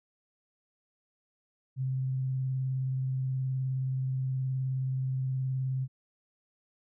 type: tone with vibrato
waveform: sine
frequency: 131.1 Hz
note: C3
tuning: 4 cents sharp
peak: -28 dBFS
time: 1.76-5.88 s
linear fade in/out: 50 ms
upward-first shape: sine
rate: 19 Hz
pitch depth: 18 cents each way
effects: none